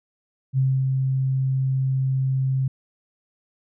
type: tone with ADSR envelope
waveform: sine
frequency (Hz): 132.6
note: C3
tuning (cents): +23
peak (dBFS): -16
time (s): 0.53-2.68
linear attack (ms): 48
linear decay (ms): 260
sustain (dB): -3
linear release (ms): 5
effects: none